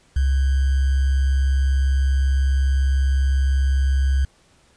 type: tone with sample-and-hold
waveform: sine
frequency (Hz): 67.3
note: C2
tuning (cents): +49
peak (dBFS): -15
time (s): 0.16-4.25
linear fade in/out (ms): 5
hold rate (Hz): 1575
effects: pink hiss -57 dBFS RMS until 4.76 s + resampled to 22050 Hz